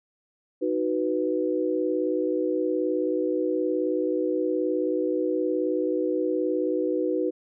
sine chord, B major, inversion first, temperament equal, 311.1 / 370 / 493.9 Hz, D#4 / F#4 / B4, 0 / 0 / 0 cents, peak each -27 dBFS, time 0.61-7.31 s, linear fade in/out 20 ms, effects none

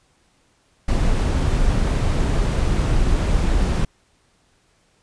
brown noise, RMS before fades -18 dBFS, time 0.88-3.85 s, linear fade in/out 5 ms, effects pink hiss -61 dBFS RMS until 5.02 s + resampled to 22050 Hz

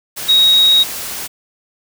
sine tone in noise, 3787 Hz, A#7, 27 cents sharp, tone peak -7 dBFS, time 0.28-0.84 s, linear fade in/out 20 ms, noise white, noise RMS -25 dBFS, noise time 0.16-1.28 s, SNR +15 dB, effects none

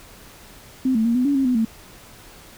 sine tone with pitch steps, 260.1 / 221.8 / 233.3 / 250.9 / 283.7 / 269.2 / 250.7 / 223.8 Hz, C4 / A3 / A#3 / B3 / C#4 / C4 / B3 / A3, -10 / +14 / +2 / +28 / +40 / +49 / +26 / +30 cents, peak -16 dBFS, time 0.85-1.65 s, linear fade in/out 5 ms, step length 100 ms, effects pink hiss -45 dBFS RMS until 2.57 s

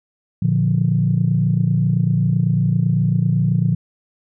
sine chord, Bb major, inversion none, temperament equal, 116.54 / 146.83 / 174.61 Hz, Bb2 / D3 / F3, 0 / 0 / 0 cents, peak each -18 dBFS, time 0.42-3.75 s, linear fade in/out 5 ms, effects tanh soft clip ceiling -5 dBFS

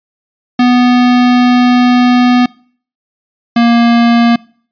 square tone pair in turn, 246.9 / 234.8 Hz, B3 / A#3, 0 / +13 cents, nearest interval minor second, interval 87 cents, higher first, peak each -6 dBFS, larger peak neither, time 0.59-2.46 / 3.56-4.36 s, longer first, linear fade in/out 5 ms, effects noise-tail reverb RT60 0.5 s tail -24 dB re dry + resampled to 11025 Hz

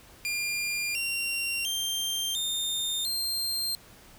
sawtooth tone with pitch steps, 2400 / 2757 / 3167 / 3638 / 4179 Hz, D7 / F7 / G7 / A#7 / C8, +37 / -23 / +17 / -43 / -3 cents, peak -25 dBFS, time 0.25-3.75 s, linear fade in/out 0 ms, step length 700 ms, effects pink hiss -53 dBFS RMS until 4.18 s

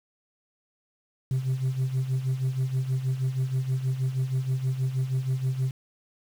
sine tone with tremolo, 130.81 Hz, C3, in tune, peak -19 dBFS, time 1.31-5.71 s, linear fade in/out 2 ms, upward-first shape sine, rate 6.3 Hz, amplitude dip 75%, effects tanh soft clip ceiling -21 dBFS + 8-bit

